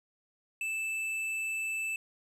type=tone with hard clipping; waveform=triangle; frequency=2637 Hz; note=E7; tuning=in tune; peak=-33 dBFS; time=0.61-1.96 s; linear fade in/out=2 ms; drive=11 dB; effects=none